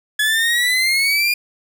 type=exponential sweep; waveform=30% pulse; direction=up; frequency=1700 to 2430 Hz; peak=-12 dBFS; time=0.19-1.34 s; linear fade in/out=5 ms; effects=none